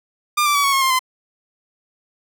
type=tone with pitch steps; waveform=sawtooth; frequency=1200 / 1169.9 / 1140.5 / 1111.9 / 1084 / 1056.8 / 1030.3 Hz; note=D6 / D6 / C#6 / C#6 / C#6 / C6 / C6; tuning=+37 / -7 / +49 / +5 / -39 / +17 / -27 cents; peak=-11 dBFS; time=0.37-0.993 s; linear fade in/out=10 ms; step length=89 ms; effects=none